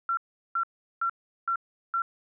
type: tone bursts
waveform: sine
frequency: 1361 Hz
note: F6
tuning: 45 cents flat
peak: -24 dBFS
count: 5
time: 0.09-2.02 s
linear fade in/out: 2 ms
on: 82 ms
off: 380 ms
effects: none